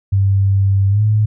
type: tone with pitch glide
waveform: sine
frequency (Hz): 98 to 106.87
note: G2 to A2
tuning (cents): 0 to -50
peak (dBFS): -10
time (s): 0.12-1.26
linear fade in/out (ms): 10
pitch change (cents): +150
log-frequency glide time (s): 0.89-1.02
effects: none